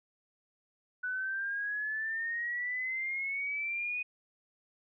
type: exponential sweep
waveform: sine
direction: up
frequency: 1484 to 2492 Hz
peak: -32 dBFS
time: 1.03-4.03 s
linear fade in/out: 10 ms
effects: none